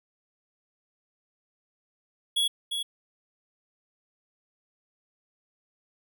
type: tone with echo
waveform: square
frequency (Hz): 3355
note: G#7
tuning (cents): +17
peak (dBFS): -23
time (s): 2.36-2.48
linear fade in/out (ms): 10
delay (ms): 350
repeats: 1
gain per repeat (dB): -6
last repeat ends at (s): 2.83
effects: none